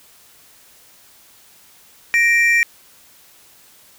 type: tone pair together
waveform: triangle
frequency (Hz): 1867 / 2354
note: A#6 / D7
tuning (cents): +2 / +3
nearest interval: major third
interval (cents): 401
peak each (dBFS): -13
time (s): 2.14-2.63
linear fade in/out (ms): 0
effects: white hiss -49 dBFS RMS until 3.98 s